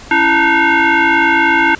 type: tone with frequency modulation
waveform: sine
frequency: 332.6 Hz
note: E4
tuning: 16 cents sharp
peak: -8 dBFS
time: 0.11-1.75 s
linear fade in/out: 2 ms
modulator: 609 Hz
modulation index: 3.3
effects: pink hiss -35 dBFS RMS until 1.79 s + resampled to 16000 Hz